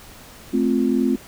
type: chord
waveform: sine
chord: F major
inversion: first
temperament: equal with one note detuned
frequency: 218.4 / 261.6 / 349.2 Hz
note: A3 / C4 / F4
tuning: -13 / 0 / 0 cents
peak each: -21 / -19 / -23 dBFS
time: 0.53-1.16 s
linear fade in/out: 10 ms
effects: pink hiss -43 dBFS RMS until 1.27 s